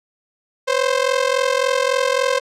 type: ring-modulated tone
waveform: sawtooth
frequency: 523.3 Hz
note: C5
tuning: in tune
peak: -9 dBFS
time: 0.67-2.4 s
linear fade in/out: 20 ms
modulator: 21.8 Hz
effects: low-pass 7000 Hz 12 dB/octave